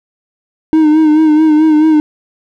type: tone with vibrato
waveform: triangle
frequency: 309.7 Hz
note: D#4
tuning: 8 cents flat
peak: -3 dBFS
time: 0.73-2 s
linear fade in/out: 0 ms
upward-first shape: sine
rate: 4.6 Hz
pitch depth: 45 cents each way
effects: none